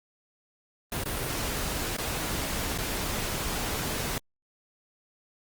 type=noise with dropouts; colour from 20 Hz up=pink; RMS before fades=-31 dBFS; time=0.92-4.18 s; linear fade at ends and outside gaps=1 ms; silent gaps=1.036-1.058 / 1.967-1.984 / 2.777-2.785 s; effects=Opus 32 kbps